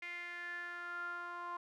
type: tone with band-pass filter sweep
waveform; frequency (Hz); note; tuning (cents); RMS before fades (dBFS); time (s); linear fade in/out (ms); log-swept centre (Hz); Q
sawtooth; 349.2; F4; 0; -44; 0.02-1.57; 5; 2200 to 1100; 7.9
effects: none